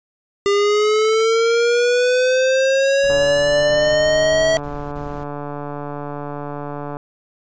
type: linear sweep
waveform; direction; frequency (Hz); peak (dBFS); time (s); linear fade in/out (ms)
square; up; 400 to 648; -14; 0.46-4.57; 0
type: noise bursts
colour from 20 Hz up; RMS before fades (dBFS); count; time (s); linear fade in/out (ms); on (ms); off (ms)
brown; -34; 7; 3.03-5.24; 10; 290; 30
type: click train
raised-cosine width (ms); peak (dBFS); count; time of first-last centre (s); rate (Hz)
1; -15; 562; 3.1-6.969; 145
effects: resampled to 16000 Hz